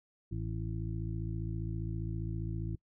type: harmonic tone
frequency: 55 Hz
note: A1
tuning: in tune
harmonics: 1 / 2 / 3 / 5 / 6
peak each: -39 / -37 / -41 / -51 / -45 dBFS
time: 0.31-2.76 s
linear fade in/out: 10 ms
effects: noise-tail reverb RT60 0.1 s tail -24 dB re dry